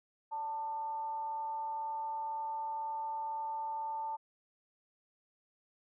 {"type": "tone with frequency modulation", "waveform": "sine", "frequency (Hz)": 889, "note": "A5", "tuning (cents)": 18, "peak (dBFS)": -35, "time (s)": [0.31, 4.17], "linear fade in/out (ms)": 20, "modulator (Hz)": 312, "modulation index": 0.22, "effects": []}